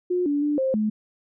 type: tone with pitch steps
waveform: sine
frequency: 359.2 / 288.8 / 294.8 / 528 / 214.2 Hz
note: F4 / D4 / D4 / C5 / A3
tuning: +49 / -29 / +7 / +16 / -46 cents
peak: -20 dBFS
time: 0.1-0.9 s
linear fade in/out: 10 ms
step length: 160 ms
effects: none